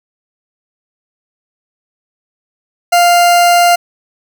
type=tone; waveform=40% pulse; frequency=698.5 Hz; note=F5; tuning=in tune; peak=-5 dBFS; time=2.92-3.76 s; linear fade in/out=10 ms; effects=none